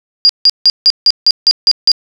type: tone bursts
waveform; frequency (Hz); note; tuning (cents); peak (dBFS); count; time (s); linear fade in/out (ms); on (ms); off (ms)
sine; 4828; D8; +47; -3; 9; 0.25-1.917; 0; 43; 160
effects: none